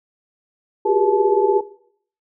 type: tone cluster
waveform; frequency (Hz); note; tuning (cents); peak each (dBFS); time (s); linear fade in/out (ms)
sine; 364.8 / 389.7 / 406.6 / 480.6 / 868; F#4 / G4 / G#4 / B4 / A5; -24 / -10 / -37 / -47 / -24; -23 / -20 / -18 / -24 / -21; 0.85-1.61; 10
effects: noise-tail reverb RT60 0.6 s tail -17 dB re dry